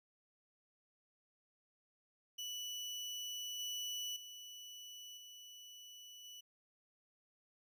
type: tone with level steps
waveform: 30% pulse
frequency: 2960 Hz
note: F#7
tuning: in tune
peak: -39 / -37 / -47 / -50 / -48 dBFS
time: 2.38-6.41 s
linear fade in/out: 10 ms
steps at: 3.59 / 4.16 / 5.17 / 6.24 s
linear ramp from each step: 5 ms
effects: none